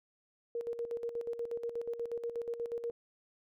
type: tone with tremolo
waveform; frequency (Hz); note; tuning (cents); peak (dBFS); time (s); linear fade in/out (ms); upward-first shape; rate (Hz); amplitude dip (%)
sine; 469.7; A#4; +13; -33; 0.55-2.91; 2; square; 8.3; 65
effects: none